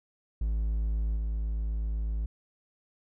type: tone with level steps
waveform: triangle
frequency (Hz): 54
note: A1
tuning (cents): -32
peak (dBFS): -24 / -26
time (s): 0.41-2.26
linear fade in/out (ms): 5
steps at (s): 1.16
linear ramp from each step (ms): 10
effects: none